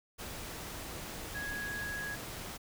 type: tone in noise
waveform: sine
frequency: 1661.2 Hz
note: G#6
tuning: in tune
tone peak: -37 dBFS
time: 1.34-2.16 s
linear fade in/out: 20 ms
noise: pink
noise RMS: -43 dBFS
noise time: 0.18-2.58 s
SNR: +3 dB
effects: none